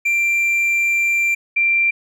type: tone pair in turn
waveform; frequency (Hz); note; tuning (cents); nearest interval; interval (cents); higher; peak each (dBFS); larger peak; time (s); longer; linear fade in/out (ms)
triangle / sine; 2363 / 2363; D7 / D7; +10 / +10; unison; 0; neither; -13; neither; 0.05-1.35 / 1.56-1.91; first; 10
effects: none

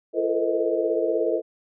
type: tone cluster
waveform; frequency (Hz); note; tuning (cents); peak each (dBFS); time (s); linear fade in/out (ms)
sine; 340.3 / 438.9 / 455.4 / 510 / 631; F4 / A4 / A#4 / C5 / D#5; -45 / -4 / -40 / -44 / +24; -27; 0.13-1.42; 50
effects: none

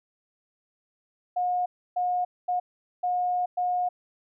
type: tone bursts at uneven times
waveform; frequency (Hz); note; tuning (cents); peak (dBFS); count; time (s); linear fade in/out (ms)
sine; 720; F#5; -47; -23; 5; 1.36-1.66 / 1.96-2.25 / 2.48-2.6 / 3.03-3.46 / 3.57-3.89; 10
effects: none

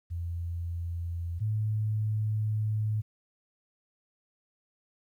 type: tone pair in turn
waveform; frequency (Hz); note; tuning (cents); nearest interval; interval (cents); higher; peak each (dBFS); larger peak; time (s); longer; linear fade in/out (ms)
sine; 85.4 / 107.6; F2 / A2; -38 / -38; major third; 400; second; -31 / -26; second; 0.1-1.4 / 1.4-3.02; second; 20
effects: 11-bit

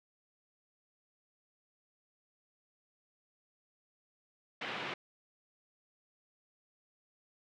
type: band-pass noise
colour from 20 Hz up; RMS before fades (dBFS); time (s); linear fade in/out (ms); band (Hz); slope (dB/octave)
white; -40; 4.61-4.94; 5; 140 to 3000; 24
effects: none

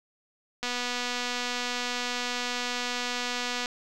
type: click train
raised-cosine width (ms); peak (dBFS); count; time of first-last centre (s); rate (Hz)
0.2; -14; 743; 0.63-3.659; 245
effects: none

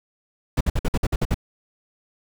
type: noise bursts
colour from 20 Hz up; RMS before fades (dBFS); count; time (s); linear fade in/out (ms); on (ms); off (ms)
brown; -19; 9; 0.57-1.344; 5; 38; 54
effects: none

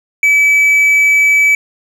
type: tone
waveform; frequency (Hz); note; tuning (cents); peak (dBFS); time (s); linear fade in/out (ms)
triangle; 2296; D7; -40; -5; 0.23-1.55; 2
effects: none

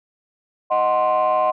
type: chord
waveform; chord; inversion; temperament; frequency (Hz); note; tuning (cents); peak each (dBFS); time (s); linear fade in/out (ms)
sine; C diminished; first; equal; 622.3 / 740 / 1046.5; Eb5 / Gb5 / C6; 0 / 0 / 0; -18 / -19 / -18; 0.7-1.52; 20
effects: tanh soft clip ceiling -11 dBFS

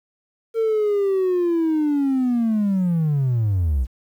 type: linear sweep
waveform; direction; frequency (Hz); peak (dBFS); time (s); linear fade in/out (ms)
triangle; down; 456.8 to 57.6; -14; 0.54-3.87; 50
effects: tanh soft clip ceiling -12 dBFS + 9-bit

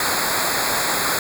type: noise with comb filter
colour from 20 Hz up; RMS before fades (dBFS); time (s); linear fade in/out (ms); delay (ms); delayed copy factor
pink; -21; 0-1.19; 2; 0.34; -1
effects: none

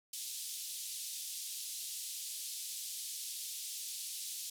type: band-pass noise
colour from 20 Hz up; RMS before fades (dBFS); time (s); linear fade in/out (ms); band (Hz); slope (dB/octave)
white; -43; 0.13-4.5; 5; 3300 to 12000; 24
effects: none

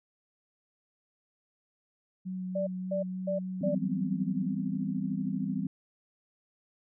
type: tone with vibrato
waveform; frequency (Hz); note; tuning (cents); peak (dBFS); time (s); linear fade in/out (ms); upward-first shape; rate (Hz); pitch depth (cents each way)
sine; 185; F#3; 0; -33; 2.25-4.51; 20; sine; 3.4; 10
type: tone bursts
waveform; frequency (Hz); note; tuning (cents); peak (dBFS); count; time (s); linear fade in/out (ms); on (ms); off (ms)
sine; 586; D5; -4; -28; 4; 2.55-3.75; 10; 120; 240
type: chord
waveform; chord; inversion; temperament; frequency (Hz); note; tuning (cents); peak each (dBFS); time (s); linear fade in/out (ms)
sine; C major seventh; first; equal with one note detuned; 164.81 / 196 / 248.4 / 261.6; E3 / G3 / B3 / C4; 0 / 0 / +10 / 0; -36 / -32 / -37 / -36; 3.61-5.67; 5
effects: none

